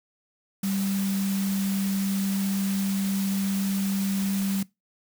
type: tone in noise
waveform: sine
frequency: 195.6 Hz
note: G3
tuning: 4 cents flat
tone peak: -24 dBFS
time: 0.63-4.63 s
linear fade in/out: 5 ms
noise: white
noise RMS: -36 dBFS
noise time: 0.63-4.63 s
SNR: +9 dB
effects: noise-tail reverb RT60 0.2 s tail -21 dB re dry